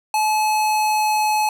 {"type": "tone with pitch glide", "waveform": "square", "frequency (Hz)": [859, 854.1], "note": ["A5", "G#5"], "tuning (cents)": [-42, 48], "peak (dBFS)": -17, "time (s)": [0.14, 1.49], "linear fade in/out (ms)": 2, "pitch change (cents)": -10, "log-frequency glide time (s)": [0.33, 1.24], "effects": []}